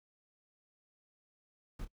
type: noise with echo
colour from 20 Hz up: brown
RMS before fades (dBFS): -41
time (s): 1.79-1.85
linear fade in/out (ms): 5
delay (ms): 27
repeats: 1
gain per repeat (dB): -10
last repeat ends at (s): 1.877
effects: noise-tail reverb RT60 0.1 s tail -24 dB re dry